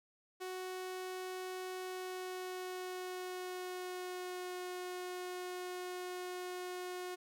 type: tone with pitch glide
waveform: sawtooth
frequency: 370 to 362.4 Hz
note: F#4 to F#4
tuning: 0 to -36 cents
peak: -37 dBFS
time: 0.4-7.16 s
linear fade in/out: 20 ms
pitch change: -36 cents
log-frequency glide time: 1.77-4.59 s
effects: none